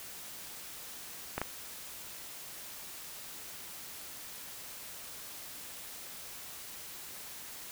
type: clicks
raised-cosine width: 0.5 ms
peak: -17 dBFS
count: 2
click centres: 1.38 / 1.416 s
effects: white hiss -46 dBFS RMS until 7.71 s